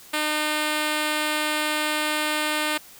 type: tone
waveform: 5% pulse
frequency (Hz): 304.1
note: D#4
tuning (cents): -40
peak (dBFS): -11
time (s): 0.13-2.78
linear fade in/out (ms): 10
effects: white hiss -47 dBFS RMS until 2.99 s